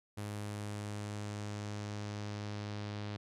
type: tone with low-pass filter sweep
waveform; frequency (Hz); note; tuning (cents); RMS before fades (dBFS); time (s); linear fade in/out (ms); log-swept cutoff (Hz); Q
sawtooth; 103.83; G#2; 0; -41; 0.17-3.17; 10; 11000 to 4300; 1.6
effects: none